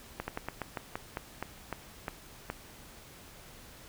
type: slowing click train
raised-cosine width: 0.5 ms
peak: -19 dBFS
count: 12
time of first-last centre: 0.2-2.5 s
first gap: 80 ms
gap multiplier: 1.18
effects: pink hiss -52 dBFS RMS until 3.88 s